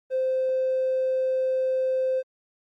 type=tone; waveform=triangle; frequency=520 Hz; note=C5; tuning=11 cents flat; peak=-18 dBFS; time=0.1-2.23 s; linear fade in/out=50 ms; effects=tanh soft clip ceiling -19 dBFS + Opus 24 kbps